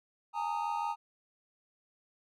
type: chord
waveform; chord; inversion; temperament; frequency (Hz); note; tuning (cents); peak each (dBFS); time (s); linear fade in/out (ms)
triangle; Ab suspended second; none; equal with one note detuned; 830.6 / 916.3 / 1244.5; Ab5 / Bb5 / Eb6; 0 / -30 / 0; -34 / -32 / -38; 0.33-0.96; 50
effects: none